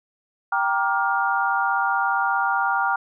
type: chord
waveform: sine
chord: G minor seventh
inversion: none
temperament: just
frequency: 784 / 940.8 / 1176 / 1411.2 Hz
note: G5 / Bb5 / D6 / F6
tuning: 0 / +16 / +2 / +18 cents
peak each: -24 / -25 / -27 / -23 dBFS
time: 0.52-2.96 s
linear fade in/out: 5 ms
effects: none